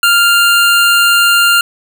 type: tone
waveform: 25% pulse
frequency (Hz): 1396.9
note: F6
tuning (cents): 0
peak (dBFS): -3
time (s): 0.03-1.61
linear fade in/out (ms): 2
effects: none